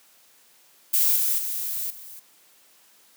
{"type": "noise with level steps", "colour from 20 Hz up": "violet", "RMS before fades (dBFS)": [-20, -23, -29, -42], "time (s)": [0.93, 2.2], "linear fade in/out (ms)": 10, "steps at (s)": [1.16, 1.38, 1.9], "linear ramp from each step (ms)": 5, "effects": ["white hiss -57 dBFS RMS until 3.16 s", "high-pass 200 Hz 12 dB/octave"]}